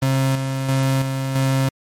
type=tone with tremolo; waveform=35% pulse; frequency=133.9 Hz; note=C3; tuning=40 cents sharp; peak=-14 dBFS; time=0.02-1.69 s; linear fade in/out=5 ms; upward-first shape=square; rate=1.5 Hz; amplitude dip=45%; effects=MP3 64 kbps